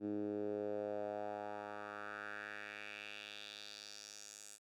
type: tone with band-pass filter sweep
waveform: 10% pulse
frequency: 103.7 Hz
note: G#2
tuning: 2 cents flat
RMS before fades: -45 dBFS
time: 0-4.59 s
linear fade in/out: 50 ms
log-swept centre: 290 to 8100 Hz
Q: 2.8
effects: none